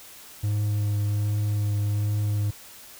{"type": "tone with vibrato", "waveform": "triangle", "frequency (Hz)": 103.83, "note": "G#2", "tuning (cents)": 0, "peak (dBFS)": -20, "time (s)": [0.43, 2.51], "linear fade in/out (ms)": 10, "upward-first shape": "triangle", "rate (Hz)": 1.3, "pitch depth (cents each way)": 16, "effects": ["white hiss -46 dBFS RMS until 2.99 s"]}